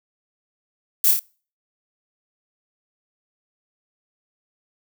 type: noise with echo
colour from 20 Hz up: violet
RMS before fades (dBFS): -17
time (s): 1.04-1.11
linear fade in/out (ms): 2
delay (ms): 28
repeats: 3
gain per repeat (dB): -3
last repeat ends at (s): 1.194
effects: noise-tail reverb RT60 0.4 s tail -25 dB re dry